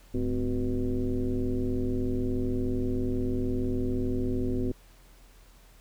sine tone with frequency modulation, 138.7 Hz, C#3, 1 cent sharp, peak -25 dBFS, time 0.14-4.72 s, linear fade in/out 5 ms, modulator 117 Hz, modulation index 2.2, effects added 41 Hz sine -53 dBFS peak until 5.8 s + pink hiss -59 dBFS RMS until 5.8 s

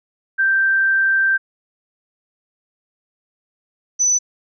sine tone pair in turn, 1568 / 5992 Hz, G6 / F#8, 0 / +21 cents, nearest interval octave + major seventh, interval 2321 cents, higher second, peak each -13 dBFS, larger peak neither, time 0.38-1.38 / 3.99-4.19 s, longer first, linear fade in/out 20 ms, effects none

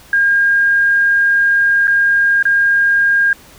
sine tone with dropouts, 1615 Hz, G#6, 49 cents flat, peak -9 dBFS, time 0.13-3.33 s, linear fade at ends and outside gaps 2 ms, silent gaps 1.872-1.878 / 2.427-2.453 s, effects pink hiss -42 dBFS RMS until 3.58 s

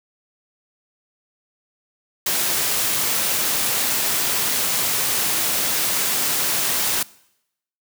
white noise, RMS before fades -21 dBFS, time 2.26-7.03 s, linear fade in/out 5 ms, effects noise-tail reverb RT60 0.8 s tail -22 dB re dry + high-pass 100 Hz 12 dB/octave

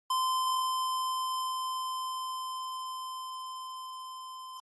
square tone with level ramp, 1033 Hz, C6, 22 cents flat, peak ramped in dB -27 to -43 dBFS, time 0.1-4.6 s, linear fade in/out 5 ms, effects AAC 32 kbps

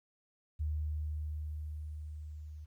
sine tone with level ramp, 76.2 Hz, D#2, 36 cents flat, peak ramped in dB -31 to -44 dBFS, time 0.59-2.66 s, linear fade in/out 20 ms, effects 12-bit

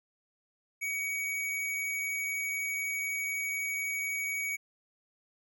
square tone, 2256 Hz, C#7, 30 cents sharp, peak -32 dBFS, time 0.81-4.57 s, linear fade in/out 20 ms, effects none

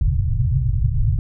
white low-pass noise, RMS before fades -18 dBFS, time 0.01-1.19 s, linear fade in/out 2 ms, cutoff 140 Hz, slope 96 dB/octave, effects none

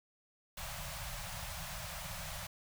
pink band-stop noise, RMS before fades -43 dBFS, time 0.57-2.47 s, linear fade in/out 5 ms, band 180 to 550 Hz, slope 96 dB/octave, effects none

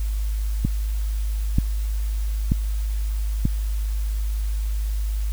click train, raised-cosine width 5 ms, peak -6 dBFS, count 4, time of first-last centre 0.65-3.454 s, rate 1.07 Hz, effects added 52 Hz sine -21 dBFS peak until 5.32 s + white hiss -44 dBFS RMS until 5.32 s

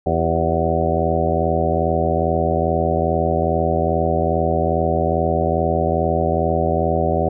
harmonic tone with a mistuned harmonic, 82.41 Hz, E2, in tune, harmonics 1 / 2 / 3 / 4 / 5 / 6 / 7 / 8 / 9, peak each -23 / -24 / -27 / -29 / -24 / -26 / -23 / -25 / -23 dBFS, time 0.06-7.29 s, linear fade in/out 5 ms, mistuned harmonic 5, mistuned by -74 cents, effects none

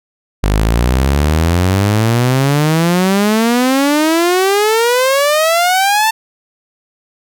sawtooth exponential sweep, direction up, 49 to 898 Hz, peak -6 dBFS, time 0.43-6.11 s, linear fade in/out 10 ms, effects none

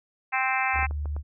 harmonic tone, 261.6 Hz, C4, in tune, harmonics 3 / 4 / 5 / 6 / 7 / 8 / 9 / 10, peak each -28 / -31 / -34 / -32 / -33 / -30 / -32 / -32 dBFS, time 0.32-0.87 s, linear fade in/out 20 ms
sine tone, 73.42 Hz, D2, in tune, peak -27 dBFS, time 0.73-1.23 s, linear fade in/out 50 ms
clicks, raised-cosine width 1 ms, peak -27 dBFS, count 6, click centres 0.76 / 0.791 / 0.829 / 0.91 / 1.057 / 1.165 s
effects none

